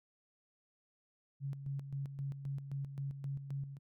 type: tone with tremolo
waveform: sine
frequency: 138.59 Hz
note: C#3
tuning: in tune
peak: -36 dBFS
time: 1.4-3.79 s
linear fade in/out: 50 ms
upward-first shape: square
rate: 3.8 Hz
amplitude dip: 60%
effects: none